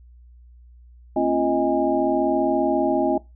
sine tone cluster, 230.2 / 270.8 / 345.5 / 627 / 818 Hz, A#3 / C#4 / F4 / D#5 / G#5, -22 / -40 / -19 / +13 / -26 cents, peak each -30 / -23 / -23 / -23 / -25 dBFS, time 1.16-3.18 s, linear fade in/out 5 ms, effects noise-tail reverb RT60 0.2 s tail -20 dB re dry + added 60 Hz sine -45 dBFS peak until 3.35 s

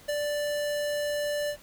square tone with ADSR envelope, 587.3 Hz, D5, in tune, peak -26 dBFS, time 0.08-1.57 s, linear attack 13 ms, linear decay 18 ms, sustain -2 dB, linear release 78 ms, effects pink hiss -53 dBFS RMS until 1.62 s

